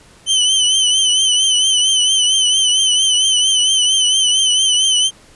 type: tone with vibrato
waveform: sawtooth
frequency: 3050 Hz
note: G7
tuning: 48 cents flat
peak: -8 dBFS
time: 0.26-5.11 s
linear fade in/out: 50 ms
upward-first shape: triangle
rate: 4.4 Hz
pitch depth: 71 cents each way
effects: pink hiss -46 dBFS RMS until 5.35 s + resampled to 24000 Hz